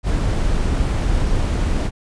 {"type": "noise", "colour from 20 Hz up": "brown", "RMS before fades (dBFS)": -18, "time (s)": [0.03, 1.91], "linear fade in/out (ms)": 50, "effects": ["resampled to 22050 Hz"]}